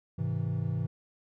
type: chord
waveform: triangle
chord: Ab augmented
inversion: none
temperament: equal with one note detuned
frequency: 103.83 / 130.81 / 162.08 Hz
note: Ab2 / C3 / E3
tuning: 0 / 0 / -29 cents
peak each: -31 dBFS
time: 0.18-0.87 s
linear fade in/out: 10 ms
effects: none